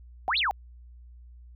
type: exponential two-way sweep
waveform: sine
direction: up then down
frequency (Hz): 687 to 4435 to 710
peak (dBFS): -23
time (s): 0.28-0.51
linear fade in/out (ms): 0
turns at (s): 0.38
effects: added 60 Hz sine -46 dBFS peak until 1.55 s